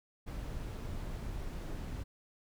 brown noise, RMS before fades -40 dBFS, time 0.26-2.04 s, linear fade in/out 20 ms, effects none

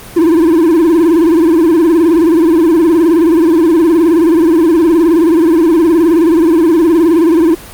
triangle tone with vibrato, 329.6 Hz, E4, in tune, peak -3 dBFS, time 0.16-7.55 s, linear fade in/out 10 ms, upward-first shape sine, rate 19 Hz, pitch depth 120 cents each way, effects pink hiss -31 dBFS RMS until 7.73 s + Opus 32 kbps

